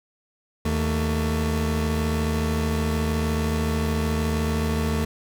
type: tone pair together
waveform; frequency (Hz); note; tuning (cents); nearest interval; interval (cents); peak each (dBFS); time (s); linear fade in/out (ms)
30% pulse; 79.1 / 223.7; D#2 / A3; +29 / +29; octave + tritone; 1800; -21 / -23; 0.65-5.05; 5
effects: none